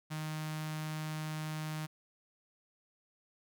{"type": "tone with notch filter", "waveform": "sawtooth", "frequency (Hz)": 155.2, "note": "D#3", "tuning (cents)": -4, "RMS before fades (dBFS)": -39, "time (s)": [0.1, 1.87], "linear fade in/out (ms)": 20, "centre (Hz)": 420, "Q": 0.83, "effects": []}